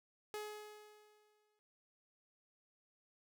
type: tone with exponential decay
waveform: sawtooth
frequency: 422.1 Hz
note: G#4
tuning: 28 cents sharp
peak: -37 dBFS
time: 0.34-1.59 s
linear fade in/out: 0 ms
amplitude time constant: 270 ms
effects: none